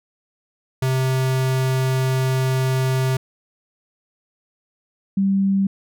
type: tone pair in turn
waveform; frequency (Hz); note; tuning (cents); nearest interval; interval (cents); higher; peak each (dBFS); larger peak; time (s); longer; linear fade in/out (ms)
square / sine; 130.81 / 195.26; C3 / G3; 0 / -7; perfect fifth; 693; second; -18 / -15; second; 0.82-3.17 / 5.17-5.67; first; 5
effects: none